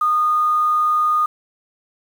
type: tone with quantisation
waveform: sine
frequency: 1228 Hz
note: D#6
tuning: 23 cents flat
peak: -14 dBFS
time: 0.01-1.26 s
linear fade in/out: 5 ms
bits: 7
effects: none